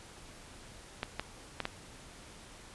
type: clicks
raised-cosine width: 0.3 ms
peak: -17 dBFS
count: 4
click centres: 1.031 / 1.196 / 1.603 / 1.654 s
effects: pink hiss -52 dBFS RMS until 2.74 s + resampled to 24000 Hz